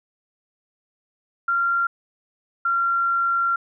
sine tone pair in turn, 1382 / 1374.8 Hz, F6 / F6, -19 / -28 cents, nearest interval unison, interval 9 cents, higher first, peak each -18 dBFS, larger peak neither, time 1.48-1.87 / 2.65-3.56 s, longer second, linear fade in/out 5 ms, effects none

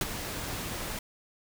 pink noise with ADSR envelope, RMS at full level -26 dBFS, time 0.01-0.99 s, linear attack 3 ms, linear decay 27 ms, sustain -10 dB, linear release 4 ms, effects none

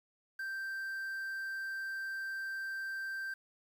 triangle tone with quantisation, 1568 Hz, G6, in tune, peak -35 dBFS, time 0.39-3.34 s, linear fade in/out 5 ms, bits 10, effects none

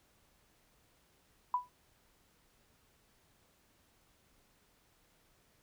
sine tone with exponential decay, 990 Hz, B5, 4 cents sharp, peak -25 dBFS, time 1.54-1.69 s, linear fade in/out 2 ms, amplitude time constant 31 ms, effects pink hiss -70 dBFS RMS until 5.62 s

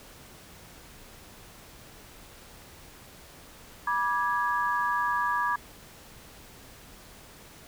sine chord, G# diminished, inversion first, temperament equal with one note detuned, 973 / 1174.7 / 1661.2 Hz, B5 / D6 / G#6, -26 / 0 / 0 cents, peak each -28 / -29 / -30 dBFS, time 3.87-5.56 s, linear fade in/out 5 ms, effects pink hiss -50 dBFS RMS until 7.67 s

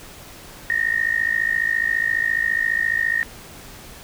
sine tone with amplitude modulation, 1850 Hz, A#6, 14 cents flat, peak -14 dBFS, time 0.7-3.23 s, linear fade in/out 0 ms, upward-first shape sine, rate 54.6 Hz, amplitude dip 90%, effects pink hiss -41 dBFS RMS until 4.03 s

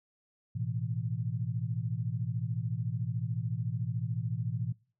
sine chord, A suspended second, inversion none, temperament just, 110 / 123.75 / 165 Hz, A2 / B2 / E3, 0 / +4 / +2 cents, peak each -34 / -34 / -38 dBFS, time 0.55-4.73 s, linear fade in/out 10 ms, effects noise-tail reverb RT60 0.4 s tail -24 dB re dry

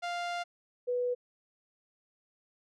sawtooth / sine tone pair in turn, 698.5 / 492.2 Hz, F5 / B4, 0 / -6 cents, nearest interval tritone, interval 606 cents, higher first, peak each -29 / -28 dBFS, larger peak second, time 0.02-0.44 / 0.87-1.15 s, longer first, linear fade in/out 20 ms, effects low-pass 5000 Hz 12 dB/octave

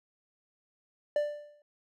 triangle tone with exponential decay, 590 Hz, D5, 8 cents sharp, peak -21 dBFS, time 1.16-1.62 s, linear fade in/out 2 ms, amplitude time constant 100 ms, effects none

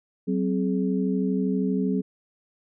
sine tone cluster, 188.8 / 261.4 / 421.4 Hz, F#3 / C4 / G#4, +35 / -1 / +25 cents, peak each -24 / -26 / -30 dBFS, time 0.27-2.02 s, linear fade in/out 20 ms, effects none

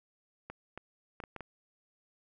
clicks, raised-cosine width 0.5 ms, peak -27 dBFS, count 6, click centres 0.5 / 0.776 / 1.202 / 1.238 / 1.363 / 1.407 s, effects none

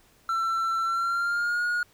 triangle tone with pitch glide, 1343 to 1439.4 Hz, E6 to F#6, +32 to -48 cents, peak -22 dBFS, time 0.29-1.83 s, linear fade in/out 2 ms, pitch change +120 cents, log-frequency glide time 0.84-1.63 s, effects pink hiss -60 dBFS RMS until 1.93 s

